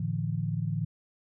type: chord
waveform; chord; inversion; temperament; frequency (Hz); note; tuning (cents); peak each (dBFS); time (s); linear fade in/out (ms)
sine; A suspended fourth; none; equal with one note detuned; 110 / 146.83 / 167.31; A2 / D3 / E3; 0 / 0 / +26; -32; 0-0.85; 5
effects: none